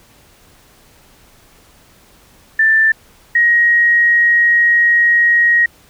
sine tone pair in turn, 1773 / 1886.6 Hz, A6 / A#6, +13 / +20 cents, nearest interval minor second, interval 107 cents, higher second, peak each -8 dBFS, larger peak neither, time 2.59-2.92 / 3.35-5.66 s, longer second, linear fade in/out 5 ms, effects pink hiss -48 dBFS RMS until 5.89 s

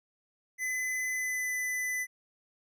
square tone with pitch glide, 2019 to 2003 Hz, B6 to B6, +38 to +24 cents, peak -31 dBFS, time 0.58-2.07 s, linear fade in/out 50 ms, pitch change -14 cents, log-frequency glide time 1.11-1.53 s, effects none

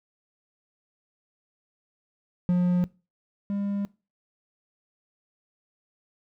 triangle tone pair in turn, 178.3 / 200.9 Hz, F3 / G3, +36 / +43 cents, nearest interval major second, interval 207 cents, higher second, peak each -17 / -24 dBFS, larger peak first, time 2.49-2.84 / 3.5-3.85 s, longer neither, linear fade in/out 0 ms, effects noise-tail reverb RT60 0.3 s tail -22 dB re dry

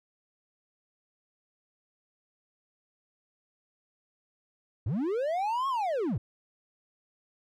triangle linear two-way sweep, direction up then down, 83 to 1108.7 to 83 Hz, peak -25 dBFS, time 4.86-6.18 s, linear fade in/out 5 ms, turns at 5.68 s, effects none

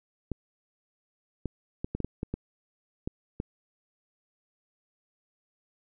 clicks, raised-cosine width 3 ms, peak -18 dBFS, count 10, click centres 0.317 / 1.457 / 1.845 / 1.95 / 2.003 / 2.046 / 2.231 / 2.34 / 3.075 / 3.401 s, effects none

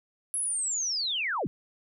sine linear sweep, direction down, 10950 to 106.6 Hz, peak -27 dBFS, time 0.34-1.47 s, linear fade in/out 0 ms, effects none

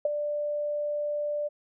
sine tone with ADSR envelope, 590 Hz, D5, 8 cents sharp, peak -19 dBFS, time 0.05-1.49 s, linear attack 4 ms, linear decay 18 ms, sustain -8 dB, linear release 22 ms, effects none

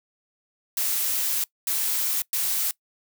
blue noise bursts at uneven times, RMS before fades -25 dBFS, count 3, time 0.77-1.44 / 1.67-2.22 / 2.33-2.71 s, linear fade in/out 2 ms, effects noise-tail reverb RT60 0.1 s tail -22 dB re dry

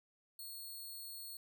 5% pulse tone, 4328 Hz, C#8, 42 cents flat, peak -39 dBFS, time 0.39-1.37 s, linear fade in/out 2 ms, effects none

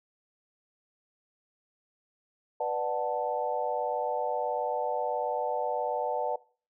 sine chord, B minor seventh, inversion none, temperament equal with one note detuned, 493.9 / 592.4 / 740 / 880 Hz, B4 / D5 / F#5 / A5, 0 / +15 / 0 / 0 cents, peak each -33 dBFS, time 2.6-6.36 s, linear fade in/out 5 ms, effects noise-tail reverb RT60 0.4 s tail -21 dB re dry

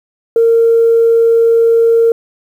sine tone, 459.7 Hz, A#4, 24 cents flat, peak -5 dBFS, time 0.36-2.12 s, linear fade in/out 2 ms, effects tanh soft clip ceiling -1 dBFS + 7-bit

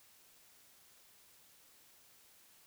silence, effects white hiss -64 dBFS RMS until 2.66 s

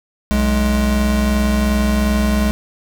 square tone pair together, 62.46 / 210.1 Hz, B1 / G#3, +20 / +20 cents, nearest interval octave + major sixth, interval 2100 cents, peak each -17 dBFS, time 0.31-2.51 s, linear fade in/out 0 ms, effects none

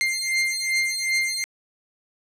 sawtooth beating tone pair, 2100 / 2102.6 Hz, C7 / C7, +6 / +8 cents, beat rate 2.6 Hz, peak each -21 dBFS, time 0.01-1.44 s, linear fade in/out 0 ms, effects low-pass 10000 Hz 12 dB/octave

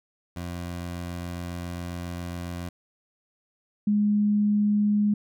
20% pulse / sine tone pair in turn, 87.31 / 207.7 Hz, F2 / G#3, 0 / 0 cents, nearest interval octave + minor third, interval 1500 cents, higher second, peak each -27 / -19 dBFS, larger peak second, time 0.36-2.69 / 3.87-5.14 s, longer first, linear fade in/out 5 ms, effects none

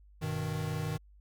square chord, G augmented, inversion none, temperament equal, 98 / 123.47 / 155.56 Hz, G2 / B2 / D#3, 0 / 0 / 0 cents, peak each -39 / -40 / -35 dBFS, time 0.21-0.98 s, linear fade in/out 20 ms, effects added 50 Hz sine -55 dBFS peak until 1.2 s

